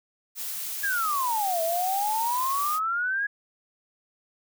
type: noise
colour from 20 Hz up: blue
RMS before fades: -33 dBFS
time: 0.35-2.8 s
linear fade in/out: 50 ms
type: exponential two-way sweep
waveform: sine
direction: down then up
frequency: 1680 to 646 to 1680 Hz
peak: -24 dBFS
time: 0.83-3.27 s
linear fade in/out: 10 ms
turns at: 1.62 s
effects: none